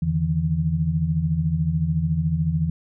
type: tone cluster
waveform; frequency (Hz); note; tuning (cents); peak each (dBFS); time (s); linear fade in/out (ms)
sine; 83.1 / 148.5 / 162.3; E2 / D3 / E3; +15 / +20 / -27; -26 / -26 / -21; 0.02-2.7; 5
effects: none